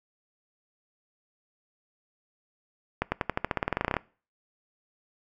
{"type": "accelerating click train", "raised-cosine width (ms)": 0.5, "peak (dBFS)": -10, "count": 18, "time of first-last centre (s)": [3.02, 3.967], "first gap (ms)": 100, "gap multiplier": 0.92, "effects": ["noise-tail reverb RT60 0.4 s tail -23 dB re dry"]}